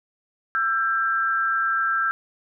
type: tone pair together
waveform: sine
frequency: 1338 / 1590.1 Hz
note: E6 / G6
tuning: +25 / +24 cents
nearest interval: minor third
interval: 299 cents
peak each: -22 / -23 dBFS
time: 0.55-2.11 s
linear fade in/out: 0 ms
effects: none